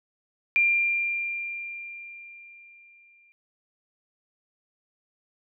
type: tone with exponential decay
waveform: sine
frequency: 2386 Hz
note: D7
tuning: 27 cents sharp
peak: -17 dBFS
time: 0.56-3.32 s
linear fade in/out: 0 ms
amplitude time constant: 600 ms
effects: none